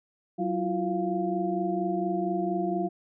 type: tone cluster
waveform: sine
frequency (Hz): 187 / 332.2 / 356.5 / 697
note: F#3 / E4 / F4 / F5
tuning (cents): +19 / +13 / +36 / -4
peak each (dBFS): -31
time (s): 0.38-2.89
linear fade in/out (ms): 20
effects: none